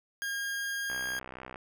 40% pulse tone, 1621 Hz, G#6, 42 cents flat, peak -31 dBFS, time 0.22-1.19 s, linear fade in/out 0 ms
click train, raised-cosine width 0.5 ms, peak -27 dBFS, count 43, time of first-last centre 0.9-1.558 s, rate 63.8 Hz
effects none

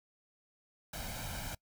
pink noise with comb filter, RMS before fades -41 dBFS, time 0.93-1.55 s, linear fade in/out 5 ms, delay 1.3 ms, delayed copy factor +0.7, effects noise-tail reverb RT60 0.1 s tail -24 dB re dry

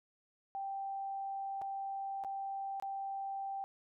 sine tone with dropouts, 784 Hz, G5, in tune, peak -37 dBFS, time 0.55-3.64 s, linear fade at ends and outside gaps 0 ms, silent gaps 1.615-1.619 / 2.238-2.247 / 2.799-2.824 s, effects none

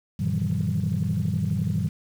sine tone cluster, 96.2 / 117.9 / 153.6 / 165.6 / 192 Hz, G2 / A#2 / D#3 / E3 / G3, -32 / +20 / -22 / +8 / -36 cents, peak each -28 dBFS, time 0.19-1.89 s, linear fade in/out 10 ms, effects tanh soft clip ceiling -15 dBFS + 8-bit

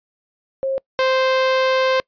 sine / sawtooth tone pair in turn, 536 / 522.2 Hz, C5 / C5, +42 / -3 cents, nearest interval unison, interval 45 cents, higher first, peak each -18 / -11 dBFS, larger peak second, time 0.63-0.78 / 0.99-2 s, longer second, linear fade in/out 0 ms, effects noise-tail reverb RT60 0.1 s tail -26 dB re dry + resampled to 11025 Hz

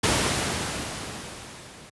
pink noise with level ramp, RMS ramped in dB -20 to -46 dBFS, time 0.03-1.9 s, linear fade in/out 10 ms, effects high-pass 80 Hz 12 dB/octave + resampled to 24000 Hz

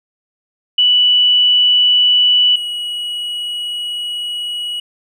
sine / triangle tone pair in turn, 2960 / 2916 Hz, F#7 / F#7, 0 / -26 cents, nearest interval unison, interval 26 cents, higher first, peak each -8 / -18 dBFS, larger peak first, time 0.78-2.56 / 2.56-4.8 s, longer second, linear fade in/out 5 ms, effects none

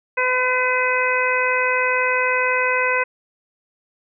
harmonic tone, 506 Hz, B4, 42 cents sharp, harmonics 1 / 2 / 3 / 4 / 5, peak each -23 / -23 / -23 / -23 / -23 dBFS, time 0.17-3.04 s, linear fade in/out 10 ms, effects none

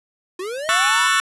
square linear sweep, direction up, 348.9 to 1031 Hz, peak -26 dBFS, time 0.39-1.08 s, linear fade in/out 5 ms
sawtooth chord, F# minor seventh, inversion second, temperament just, 1110 / 1332 / 1480 / 1776 Hz, C#6 / E6 / F#6 / A6, +2 / +18 / 0 / +16 cents, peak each -17 dBFS, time 0.69-1.2 s, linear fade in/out 0 ms
effects resampled to 24000 Hz + 8-bit

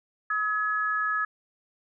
sine tone pair together, 1277.9 / 1693 Hz, D#6 / G#6, +46 / +33 cents, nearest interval perfect fourth, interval 487 cents, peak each -27 dBFS, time 0.3-1.25 s, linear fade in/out 5 ms, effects none

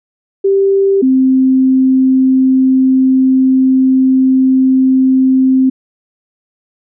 sine tone pair in turn, 392 / 261.6 Hz, G4 / C4, 0 / 0 cents, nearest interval perfect fifth, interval 700 cents, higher first, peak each -7 / -6 dBFS, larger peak second, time 0.44-1.02 / 1.02-5.7 s, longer second, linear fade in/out 10 ms, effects none

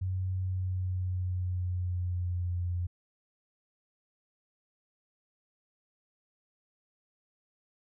sine tone with pitch glide, 93.1 to 88.33 Hz, F#2 to F2, +11 to +20 cents, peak -29 dBFS, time 0.01-2.87 s, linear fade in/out 10 ms, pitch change -91 cents, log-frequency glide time 0.39-2.58 s, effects none

